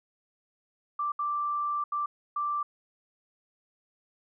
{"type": "tone bursts at uneven times", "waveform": "sine", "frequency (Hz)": 1174.7, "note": "D6", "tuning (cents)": 0, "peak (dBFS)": -27, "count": 4, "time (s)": [[0.99, 1.12], [1.19, 1.84], [1.92, 2.06], [2.36, 2.63]], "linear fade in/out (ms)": 5, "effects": []}